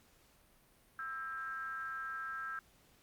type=ring-modulated tone; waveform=triangle; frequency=139.7 Hz; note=C#3; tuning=14 cents sharp; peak=-34 dBFS; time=0.99-2.59 s; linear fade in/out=0 ms; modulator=1460 Hz; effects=pink hiss -67 dBFS RMS until 3.02 s + Opus 48 kbps